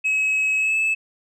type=tone with pitch glide; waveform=sine; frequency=2564 to 2609 Hz; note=E7 to E7; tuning=-49 to -18 cents; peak=-15 dBFS; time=0.04-0.95 s; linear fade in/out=20 ms; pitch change=+31 cents; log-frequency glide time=0.57-0.77 s; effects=tanh soft clip ceiling -17 dBFS